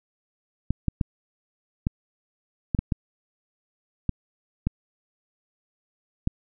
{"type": "clicks", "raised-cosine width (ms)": 5, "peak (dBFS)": -10, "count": 10, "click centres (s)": [0.706, 0.883, 1.012, 1.869, 2.748, 2.79, 2.922, 4.093, 4.67, 6.274], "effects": []}